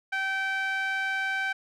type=tone with band-pass filter; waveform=sawtooth; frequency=774 Hz; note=G5; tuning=22 cents flat; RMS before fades=-29 dBFS; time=0.12-1.53 s; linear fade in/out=10 ms; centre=1800 Hz; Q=3.3; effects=none